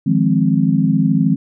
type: chord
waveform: sine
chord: F minor seventh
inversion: third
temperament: equal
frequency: 155.56 / 174.61 / 207.7 / 261.6 Hz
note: Eb3 / F3 / Ab3 / C4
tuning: 0 / 0 / 0 / 0 cents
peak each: -17 dBFS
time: 0.06-1.36 s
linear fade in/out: 10 ms
effects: none